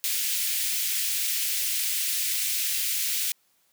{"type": "high-pass noise", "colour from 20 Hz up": "white", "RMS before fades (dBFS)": -27, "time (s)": [0.04, 3.32], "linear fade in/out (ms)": 0, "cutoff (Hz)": 2100, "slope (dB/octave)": 24, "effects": ["white hiss -67 dBFS RMS until 3.72 s", "high-pass 100 Hz 12 dB/octave"]}